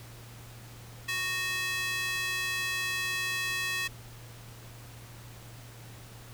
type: tone with high-pass filter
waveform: square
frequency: 370 Hz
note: F#4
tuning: in tune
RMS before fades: -32 dBFS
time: 1.08-3.88 s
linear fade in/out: 10 ms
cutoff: 2100 Hz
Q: 2.1
effects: added 117 Hz sine -47 dBFS peak until 6.33 s + pink hiss -51 dBFS RMS until 6.33 s